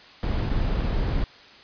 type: noise with dropouts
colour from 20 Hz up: brown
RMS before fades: -24 dBFS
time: 0.23-1.24 s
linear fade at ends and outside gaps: 1 ms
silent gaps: 0.495-0.499 s
effects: white hiss -48 dBFS RMS until 1.63 s + resampled to 11025 Hz